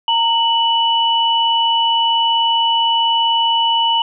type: tone pair together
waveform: sine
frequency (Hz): 921.1 / 2960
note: A#5 / F#7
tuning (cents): -21 / 0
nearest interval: octave + minor sixth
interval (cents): 2021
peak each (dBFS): -15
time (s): 0.08-4.02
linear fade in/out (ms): 2
effects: none